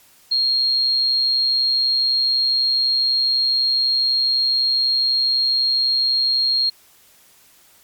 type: tone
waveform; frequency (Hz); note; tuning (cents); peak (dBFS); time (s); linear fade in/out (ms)
sine; 4244; C8; +24; -15; 0.31-6.7; 10
effects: white hiss -52 dBFS RMS until 7.83 s + MP3 96 kbps